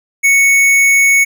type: tone with hard clipping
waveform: triangle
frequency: 2217 Hz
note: C#7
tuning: in tune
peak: -8 dBFS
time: 0.23-1.25 s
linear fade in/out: 20 ms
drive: 18 dB
effects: none